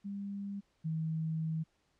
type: tone pair in turn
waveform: sine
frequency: 200 / 159.84 Hz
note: G3 / D#3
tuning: +35 / +47 cents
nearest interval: major third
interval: 388 cents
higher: first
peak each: -37 / -32 dBFS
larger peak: second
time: 0.04-0.61 / 0.84-1.64 s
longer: second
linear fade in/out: 20 ms
effects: pink hiss -75 dBFS RMS until 1.99 s + low-pass 7000 Hz 12 dB/octave

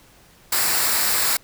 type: noise with comb filter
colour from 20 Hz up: white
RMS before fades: -20 dBFS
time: 0.52-1.37 s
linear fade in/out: 5 ms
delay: 0.32 ms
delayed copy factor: -0.5
effects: pink hiss -52 dBFS RMS until 1.43 s

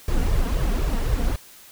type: noise with flanger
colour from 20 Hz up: brown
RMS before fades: -21 dBFS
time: 0.08-1.36 s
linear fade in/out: 2 ms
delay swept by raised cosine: 1.7 to 4.4 ms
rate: 3.9 Hz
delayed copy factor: +0.9
effects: white hiss -47 dBFS RMS until 1.71 s

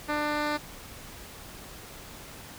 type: tone with low-pass filter sweep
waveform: 10% pulse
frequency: 297.7 Hz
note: D4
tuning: 24 cents sharp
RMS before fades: -29 dBFS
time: 0.08-0.58 s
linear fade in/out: 20 ms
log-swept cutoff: 2900 to 4400 Hz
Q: 0.96
effects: pink hiss -45 dBFS RMS until 2.58 s

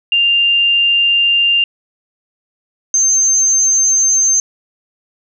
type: tone pair in turn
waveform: sine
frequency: 2794 / 6296 Hz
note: F7 / G8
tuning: 0 / +7 cents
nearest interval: octave + major second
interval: 1407 cents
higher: second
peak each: -9 dBFS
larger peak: neither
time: 0.12-1.64 / 2.94-4.4 s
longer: first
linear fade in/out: 2 ms
effects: none

